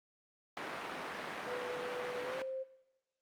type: band-pass noise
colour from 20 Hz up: white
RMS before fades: -42 dBFS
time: 0.57-2.42 s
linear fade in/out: 0 ms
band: 230 to 1700 Hz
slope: 12 dB/octave
type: tone with pitch glide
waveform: sine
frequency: 493.9 to 526.3 Hz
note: B4 to C5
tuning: 0 to +10 cents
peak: -38 dBFS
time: 1.46-2.64 s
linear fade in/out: 20 ms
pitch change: +110 cents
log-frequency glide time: 2.23-2.38 s
effects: noise-tail reverb RT60 0.9 s tail -18 dB re dry + Opus 48 kbps